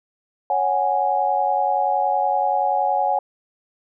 sine chord, C# suspended fourth, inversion none, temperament equal with one note detuned, 556.3 / 740 / 830.6 Hz, C#5 / F#5 / G#5, +6 / 0 / 0 cents, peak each -25 / -21 / -20 dBFS, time 0.5-3.19 s, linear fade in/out 2 ms, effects none

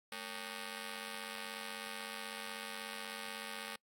5% pulse ring-modulated tone, 338.2 Hz, E4, 44 cents sharp, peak -28 dBFS, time 0.12-3.76 s, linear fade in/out 2 ms, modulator 121 Hz, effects noise-tail reverb RT60 0.1 s tail -25 dB re dry + AAC 64 kbps

